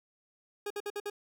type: tone bursts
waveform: 40% pulse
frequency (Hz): 411.2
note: G#4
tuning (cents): -17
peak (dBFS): -33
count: 5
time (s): 0.66-1.1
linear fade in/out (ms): 5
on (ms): 44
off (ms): 55
effects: none